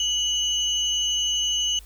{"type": "tone pair together", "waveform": "sine", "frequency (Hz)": [2947, 6306], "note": ["F#7", "G8"], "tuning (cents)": [-8, 9], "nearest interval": "octave + minor second", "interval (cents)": 1317, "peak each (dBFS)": [-22, -28], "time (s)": [0, 1.79], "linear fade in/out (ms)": 2, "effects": ["added 50 Hz sine -43 dBFS peak until 1.85 s", "white hiss -53 dBFS RMS until 1.85 s"]}